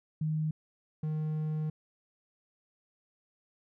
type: tone pair in turn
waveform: sine / triangle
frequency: 155.56 / 154.66 Hz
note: D#3 / D#3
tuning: 0 / -10 cents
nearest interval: unison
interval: 10 cents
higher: first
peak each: -28 dBFS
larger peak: neither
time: 0.21-0.51 / 1.03-1.7 s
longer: second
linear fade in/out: 5 ms
effects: none